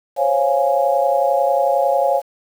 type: chord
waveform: sine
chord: Db major seventh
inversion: third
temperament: equal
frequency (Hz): 523.3 / 554.4 / 698.5 / 830.6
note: C5 / Db5 / F5 / Ab5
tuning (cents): 0 / 0 / 0 / 0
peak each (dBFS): -22 / -17 / -19 / -20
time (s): 0.16-2.22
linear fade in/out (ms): 50
effects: 7-bit